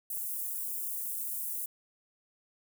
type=high-pass noise; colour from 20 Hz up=white; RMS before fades=-36 dBFS; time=0.1-1.66 s; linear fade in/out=5 ms; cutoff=9600 Hz; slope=24 dB/octave; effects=none